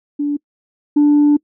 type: tone pair in turn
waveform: sine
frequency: 290.1 / 293.3 Hz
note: D4 / D4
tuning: -21 / -2 cents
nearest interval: unison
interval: 19 cents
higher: second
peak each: -15 / -6 dBFS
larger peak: second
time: 0.19-0.37 / 0.96-1.37 s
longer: second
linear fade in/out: 10 ms
effects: noise-tail reverb RT60 0.1 s tail -26 dB re dry + tanh soft clip ceiling -6 dBFS